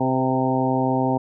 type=harmonic tone with a mistuned harmonic; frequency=130.7 Hz; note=C3; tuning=1 cent flat; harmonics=1 / 2 / 3 / 4 / 5 / 6 / 7; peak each=-26 / -22 / -28 / -28 / -28 / -26 / -27 dBFS; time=0-1.18 s; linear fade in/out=10 ms; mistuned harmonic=4; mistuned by=-23 cents; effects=none